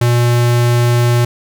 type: tone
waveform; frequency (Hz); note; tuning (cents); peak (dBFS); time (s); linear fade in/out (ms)
square; 120.2; B2; -46; -10; 0.01-1.25; 5
effects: none